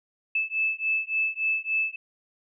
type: beating tone pair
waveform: sine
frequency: 2619 / 2622.5 Hz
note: E7 / E7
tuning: -12 / -10 cents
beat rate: 3.5 Hz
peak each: -27 dBFS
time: 0.35-1.96 s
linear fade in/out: 5 ms
effects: none